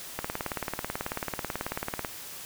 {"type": "click train", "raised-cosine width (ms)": 0.5, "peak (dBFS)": -15, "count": 35, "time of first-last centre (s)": [0.19, 2.048], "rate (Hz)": 18.3, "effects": ["white hiss -42 dBFS RMS until 2.45 s"]}